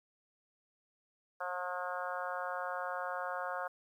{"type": "harmonic tone", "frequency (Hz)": 180, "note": "F#3", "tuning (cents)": -47, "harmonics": [3, 4, 5, 6, 7, 8, 9], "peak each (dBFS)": [-42, -42, -45, -43, -44, -43, -48], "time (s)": [1.4, 3.68], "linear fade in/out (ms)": 10, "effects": ["11-bit"]}